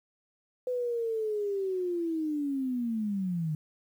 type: linear sweep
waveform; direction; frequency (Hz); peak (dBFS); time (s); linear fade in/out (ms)
sine; down; 505 to 149.8; -28; 0.67-3.55; 2
effects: 10-bit